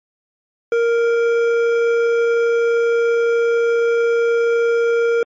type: tone with hard clipping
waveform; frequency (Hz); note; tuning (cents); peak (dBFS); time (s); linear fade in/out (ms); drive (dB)
sine; 466.2; A#4; 0; -15; 0.72-5.23; 2; 9
effects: MP3 32 kbps